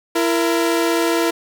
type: tone pair together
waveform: sawtooth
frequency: 335.2 / 465.4 Hz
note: E4 / A#4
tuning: +29 / -3 cents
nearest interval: tritone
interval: 568 cents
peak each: -13 / -17 dBFS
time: 0.15-1.31 s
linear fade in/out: 10 ms
effects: none